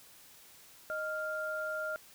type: tone pair together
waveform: sine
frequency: 622.2 / 1396.9 Hz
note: D#5 / F6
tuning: 0 / 0 cents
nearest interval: octave + major second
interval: 1400 cents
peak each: -37 / -36 dBFS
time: 0.9-1.96 s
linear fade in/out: 0 ms
effects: white hiss -57 dBFS RMS until 2.14 s